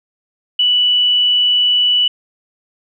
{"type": "tone", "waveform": "sine", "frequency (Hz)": 2960, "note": "F#7", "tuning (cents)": 0, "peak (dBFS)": -10, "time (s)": [0.59, 2.08], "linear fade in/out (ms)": 5, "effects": []}